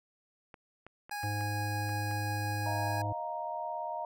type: clicks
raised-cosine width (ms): 0.5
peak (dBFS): -33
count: 7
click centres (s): 0.542 / 0.866 / 1.095 / 1.233 / 1.409 / 1.893 / 2.112
type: tone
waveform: 25% pulse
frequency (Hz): 825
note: G#5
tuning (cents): -12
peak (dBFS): -32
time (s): 1.11-3.02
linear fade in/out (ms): 5
type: harmonic tone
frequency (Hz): 103.83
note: G#2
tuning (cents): 0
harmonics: 1 / 3 / 5 / 7 / 8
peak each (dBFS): -33 / -43 / -47 / -50 / -51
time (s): 1.23-3.13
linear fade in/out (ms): 10
type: chord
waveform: sine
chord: Eb suspended second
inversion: none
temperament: just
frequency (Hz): 622.3 / 700 / 933.4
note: Eb5 / F5 / Bb5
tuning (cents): 0 / +4 / +2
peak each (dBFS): -40 / -39 / -37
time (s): 2.66-4.05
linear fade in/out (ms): 2
effects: none